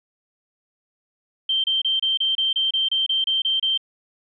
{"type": "tone bursts", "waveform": "sine", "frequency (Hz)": 3136, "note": "G7", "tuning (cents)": 0, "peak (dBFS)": -18, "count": 13, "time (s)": [1.49, 3.776], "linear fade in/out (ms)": 5, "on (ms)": 150, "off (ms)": 28, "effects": []}